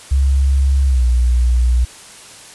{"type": "tone with pitch glide", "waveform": "sine", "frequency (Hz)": [68, 60.93], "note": ["C#2", "B1"], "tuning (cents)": [-33, -23], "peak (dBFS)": -10, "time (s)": [0.11, 1.85], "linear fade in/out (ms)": 10, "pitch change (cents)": -190, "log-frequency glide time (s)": [0.86, 1.04], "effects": ["white hiss -38 dBFS RMS until 2.54 s", "resampled to 24000 Hz"]}